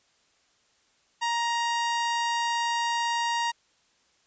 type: tone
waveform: sawtooth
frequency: 938 Hz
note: A#5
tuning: 11 cents sharp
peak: -21 dBFS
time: 1.21-3.52 s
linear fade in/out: 20 ms
effects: white hiss -66 dBFS RMS until 4.26 s + resampled to 16000 Hz